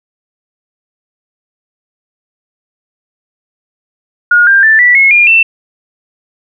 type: tone with pitch steps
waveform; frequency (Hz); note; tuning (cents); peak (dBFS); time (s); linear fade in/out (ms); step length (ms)
sine; 1435 / 1592.2 / 1766.7 / 1960.3 / 2175 / 2413 / 2678; F6 / G6 / A6 / B6 / C#7 / D7 / E7; +47 / +27 / +7 / -13 / -33 / +46 / +27; -3; 4.31-5.43; 5; 160
effects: none